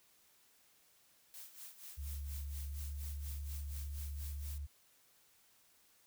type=noise with tremolo; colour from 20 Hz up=blue; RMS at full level=-50 dBFS; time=1.34-4.58 s; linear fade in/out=0 ms; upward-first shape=sine; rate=4.2 Hz; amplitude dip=75%
type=tone with pitch glide; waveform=sine; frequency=71.1 to 71.8 Hz; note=C#2 to D2; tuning=+45 to -39 cents; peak=-40 dBFS; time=1.97-4.67 s; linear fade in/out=20 ms; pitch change=+16 cents; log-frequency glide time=2.68-2.8 s
effects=white hiss -69 dBFS RMS until 6.06 s